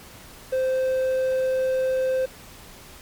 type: tone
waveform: triangle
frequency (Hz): 520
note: C5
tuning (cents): -11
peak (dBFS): -18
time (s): 0.52-2.26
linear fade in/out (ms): 10
effects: pink hiss -45 dBFS RMS until 3.01 s + MP3 96 kbps